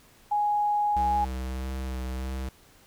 sine tone, 830.6 Hz, G#5, in tune, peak -22 dBFS, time 0.31-1.25 s, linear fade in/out 10 ms
square tone with vibrato, 64.8 Hz, C2, 16 cents flat, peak -31 dBFS, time 0.96-2.49 s, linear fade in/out 5 ms, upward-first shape sine, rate 1.6 Hz, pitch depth 19 cents each way
effects pink hiss -57 dBFS RMS until 2.86 s

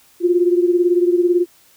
sine beating tone pair, 349.2 / 367.2 Hz, F4 / F#4, 0 / -13 cents, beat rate 18 Hz, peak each -13 / -18 dBFS, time 0.2-1.46 s, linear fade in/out 50 ms, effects white hiss -52 dBFS RMS until 1.76 s

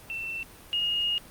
sine tone pair in turn, 2684 / 2857 Hz, E7 / F7, +31 / +39 cents, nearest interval minor second, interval 108 cents, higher second, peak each -31 / -24 dBFS, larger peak second, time 0.1-0.43 / 0.73-1.18 s, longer second, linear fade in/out 0 ms, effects pink hiss -49 dBFS RMS until 1.3 s + Opus 32 kbps

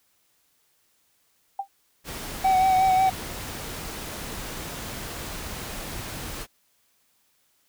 sine tone with exponential decay, 790 Hz, G5, 13 cents sharp, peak -22 dBFS, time 1.59-1.68 s, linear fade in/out 5 ms, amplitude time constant 18 ms
pink noise, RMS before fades -35 dBFS, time 2.04-6.47 s, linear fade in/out 50 ms
triangle tone with vibrato, 755 Hz, F#5, 35 cents sharp, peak -15 dBFS, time 2.44-3.1 s, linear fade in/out 10 ms, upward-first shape sine, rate 5.5 Hz, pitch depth 26 cents each way
effects white hiss -67 dBFS RMS until 7.68 s

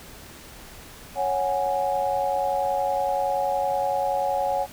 sine chord, C# suspended fourth, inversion none, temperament equal, 554.4 / 740 / 830.6 Hz, C#5 / F#5 / G#5, 0 / 0 / 0 cents, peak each -26 dBFS, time 1.15-4.67 s, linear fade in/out 50 ms, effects pink hiss -44 dBFS RMS until 4.72 s

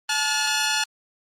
10% pulse tone pair together, 865 / 1431.4 Hz, A5 / F6, -30 / +42 cents, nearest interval major sixth, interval 872 cents, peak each -15 dBFS, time 0.09-0.84 s, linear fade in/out 5 ms, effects low-pass 9000 Hz 12 dB/octave + Opus 24 kbps

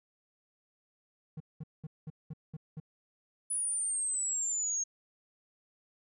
triangle tone bursts, 155.56 Hz, D#3, in tune, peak -36 dBFS, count 7, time 1.37-2.801 s, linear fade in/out 5 ms, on 33 ms, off 200 ms
sine exponential sweep, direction down, 9956 to 6470 Hz, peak -30 dBFS, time 3.5-4.84 s, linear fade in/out 10 ms
effects none

